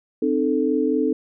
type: chord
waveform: sine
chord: A diminished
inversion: first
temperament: equal with one note detuned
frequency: 261.6 / 305.8 / 440 Hz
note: C4 / Eb4 / A4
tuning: 0 / -30 / 0 cents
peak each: -22 dBFS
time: 0.22-1.13 s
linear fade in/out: 5 ms
effects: none